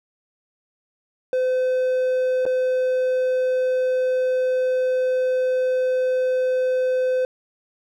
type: tone with dropouts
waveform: triangle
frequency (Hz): 511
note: C5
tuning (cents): -41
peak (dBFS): -16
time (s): 1.33-7.25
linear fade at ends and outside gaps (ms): 1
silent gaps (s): 2.454-2.463
effects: none